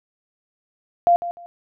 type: tone with echo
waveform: sine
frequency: 694 Hz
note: F5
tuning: 11 cents flat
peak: -11 dBFS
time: 1.07-1.16 s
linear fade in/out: 0 ms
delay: 150 ms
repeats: 2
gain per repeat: -13 dB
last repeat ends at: 1.46 s
effects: none